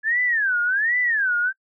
sine tone with vibrato, 1685 Hz, G#6, 25 cents sharp, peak -18 dBFS, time 0.03-1.53 s, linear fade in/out 50 ms, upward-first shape sine, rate 1.3 Hz, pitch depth 290 cents each way, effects noise-tail reverb RT60 0.1 s tail -26 dB re dry

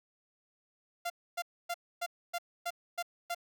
sawtooth tone bursts, 693 Hz, F5, 14 cents flat, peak -29 dBFS, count 8, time 1.05-3.348 s, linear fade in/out 10 ms, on 51 ms, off 270 ms, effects none

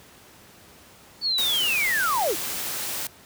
sine linear sweep, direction down, 4521 to 265.3 Hz, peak -21 dBFS, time 1.21-2.36 s, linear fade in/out 50 ms
white noise, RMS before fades -30 dBFS, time 1.38-3.07 s, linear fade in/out 2 ms
effects pink hiss -50 dBFS RMS until 3.25 s + high-pass 80 Hz 12 dB/octave

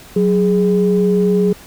sine tone pair together, 185 / 415.3 Hz, F#3 / G#4, 0 / 0 cents, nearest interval octave + major second, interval 1400 cents, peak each -13 dBFS, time 0.16-1.53 s, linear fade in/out 5 ms, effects tanh soft clip ceiling -3 dBFS + pink hiss -40 dBFS RMS until 1.66 s

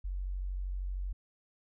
sine tone, 46.45 Hz, F#1, 7 cents sharp, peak -33 dBFS, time 0.04-1.13 s, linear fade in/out 10 ms, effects none

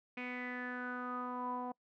sawtooth tone with low-pass filter sweep, 248.5 Hz, B3, 11 cents sharp, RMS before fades -41 dBFS, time 0.17-1.72 s, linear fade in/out 5 ms, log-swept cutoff 2400 to 860 Hz, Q 8.2, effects noise-tail reverb RT60 0.1 s tail -25 dB re dry

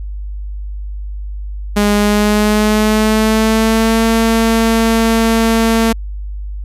sawtooth tone with pitch glide, 206.3 to 226.3 Hz, G#3 to A3, -11 to +49 cents, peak -6 dBFS, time 1.76-5.93 s, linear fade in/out 10 ms, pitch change +160 cents, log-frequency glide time 1.95-4.06 s, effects added 50 Hz sine -21 dBFS peak until 6.64 s + resampled to 32000 Hz

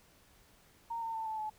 sine tone with pitch steps, 924 / 907.6 / 891.5 / 875.7 / 860.1 Hz, A#5 / A#5 / A5 / A5 / A5, -16 / -47 / +22 / -8 / -40 cents, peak -35 dBFS, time 0.9-1.5 s, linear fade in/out 10 ms, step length 120 ms, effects pink hiss -64 dBFS RMS until 1.58 s

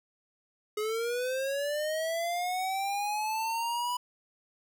square linear sweep, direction up, 418.9 to 988 Hz, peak -30 dBFS, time 0.77-3.97 s, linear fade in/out 5 ms, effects none

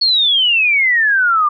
sine exponential sweep, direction down, 4416 to 1174.7 Hz, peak -10 dBFS, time 0.01-1.49 s, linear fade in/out 10 ms, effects none

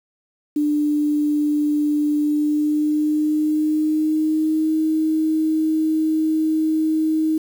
sine tone with pitch glide, 297 to 314.7 Hz, D4 to D#4, +20 to +20 cents, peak -16 dBFS, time 0.56-7.38 s, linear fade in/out 5 ms, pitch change +100 cents, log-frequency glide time 2.19-4.72 s, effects 7-bit

